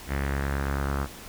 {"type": "tone with low-pass filter sweep", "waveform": "sawtooth", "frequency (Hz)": 69.3, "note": "C#2", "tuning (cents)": 0, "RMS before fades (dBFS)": -28, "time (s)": [0.07, 1.08], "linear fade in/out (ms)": 50, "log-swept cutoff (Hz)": [2000, 1300], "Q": 3.2, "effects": ["pink hiss -43 dBFS RMS until 1.28 s"]}